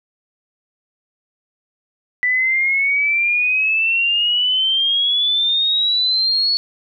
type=exponential sweep; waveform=sine; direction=up; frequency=1975.5 to 4418 Hz; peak=-14 dBFS; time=2.23-6.57 s; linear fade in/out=0 ms; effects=none